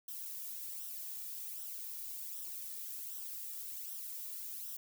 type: noise with flanger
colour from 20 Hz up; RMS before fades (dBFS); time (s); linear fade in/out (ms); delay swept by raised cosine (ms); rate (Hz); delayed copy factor
violet; -44; 0.08-4.77; 5; 0.43 to 1.93; 1.3; -0.6
effects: none